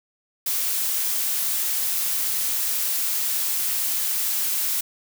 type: noise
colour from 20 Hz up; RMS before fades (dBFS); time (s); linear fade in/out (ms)
blue; -24; 0.46-4.81; 5
effects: none